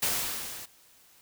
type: noise with level ramp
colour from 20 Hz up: white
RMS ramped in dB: -26 to -43 dBFS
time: 0.02-0.66 s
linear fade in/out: 10 ms
effects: white hiss -59 dBFS RMS until 1.21 s